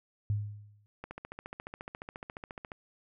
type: tone with exponential decay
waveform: sine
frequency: 103.83 Hz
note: G#2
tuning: in tune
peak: -25 dBFS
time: 0.3-0.86 s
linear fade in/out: 0 ms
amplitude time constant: 120 ms
type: click train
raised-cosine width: 0.5 ms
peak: -26 dBFS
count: 25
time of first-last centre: 1.04-2.718 s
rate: 14.3 Hz
effects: none